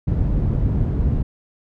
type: low-pass noise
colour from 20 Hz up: white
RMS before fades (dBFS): -19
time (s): 0.07-1.23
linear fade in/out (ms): 10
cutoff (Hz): 120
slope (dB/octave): 12
effects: none